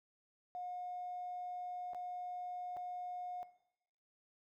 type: tone with dropouts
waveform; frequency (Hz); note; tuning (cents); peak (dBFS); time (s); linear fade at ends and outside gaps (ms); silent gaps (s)
triangle; 720; F#5; -47; -37; 0.55-3.43; 0; 1.934-1.947 / 2.766-2.77
effects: noise-tail reverb RT60 0.8 s tail -18 dB re dry + tanh soft clip ceiling -39 dBFS